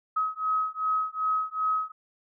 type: beating tone pair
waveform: sine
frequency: 1272 / 1274.6 Hz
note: D#6 / D#6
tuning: +38 / +41 cents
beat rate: 2.6 Hz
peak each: -28 dBFS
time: 0.16-1.92 s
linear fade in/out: 10 ms
effects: none